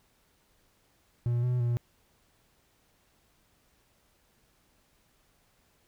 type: tone with pitch steps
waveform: triangle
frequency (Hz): 119.9 / 124.1 / 119.7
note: A#2 / B2 / A#2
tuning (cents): +49 / +9 / +46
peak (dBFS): -23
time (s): 1.26-1.77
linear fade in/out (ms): 0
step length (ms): 170
effects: pink hiss -68 dBFS RMS until 5.87 s